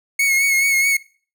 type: tone with vibrato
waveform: 45% pulse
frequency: 2192 Hz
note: C#7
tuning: 20 cents flat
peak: -14 dBFS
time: 0.19-0.97 s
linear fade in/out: 5 ms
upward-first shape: sine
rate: 4.7 Hz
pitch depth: 35 cents each way
effects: noise-tail reverb RT60 0.4 s tail -21 dB re dry